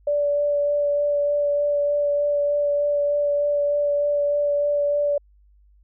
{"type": "tone with vibrato", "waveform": "sine", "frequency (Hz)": 580, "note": "D5", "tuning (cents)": -22, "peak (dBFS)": -18, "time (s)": [0.07, 5.18], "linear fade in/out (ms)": 5, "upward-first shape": "sine", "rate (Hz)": 3.3, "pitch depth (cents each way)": 10, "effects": ["added 50 Hz sine -52 dBFS peak until 5.83 s"]}